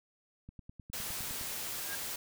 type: click train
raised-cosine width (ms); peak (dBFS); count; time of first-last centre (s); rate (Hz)
5; -35; 10; 0.49-1.412; 9.76
type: noise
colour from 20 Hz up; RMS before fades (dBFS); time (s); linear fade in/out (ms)
white; -39; 0.93-2.16; 5
type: tone with exponential growth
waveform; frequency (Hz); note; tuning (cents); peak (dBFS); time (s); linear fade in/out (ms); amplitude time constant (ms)
sine; 1621; G#6; -42; -36; 1.73-1.95; 0; 47
effects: none